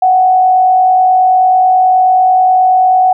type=tone with frequency modulation; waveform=sine; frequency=743 Hz; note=F#5; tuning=7 cents sharp; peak=-5 dBFS; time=0.02-3.13 s; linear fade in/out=5 ms; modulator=49.3 Hz; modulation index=0.28; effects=none